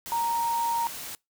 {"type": "tone in noise", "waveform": "sine", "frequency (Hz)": 932.3, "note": "A#5", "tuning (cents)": 0, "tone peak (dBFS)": -24, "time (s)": [0.12, 0.87], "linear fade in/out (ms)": 0, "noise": "white", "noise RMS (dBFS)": -38, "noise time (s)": [0.06, 1.15], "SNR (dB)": 11, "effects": ["noise-tail reverb RT60 0.2 s tail -25 dB re dry"]}